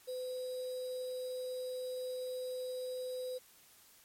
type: tone with sample-and-hold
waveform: sine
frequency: 507 Hz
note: B4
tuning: 45 cents sharp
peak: -37 dBFS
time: 0.07-3.39 s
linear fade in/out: 20 ms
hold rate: 4410 Hz
effects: white hiss -62 dBFS RMS until 4.04 s + MP3 64 kbps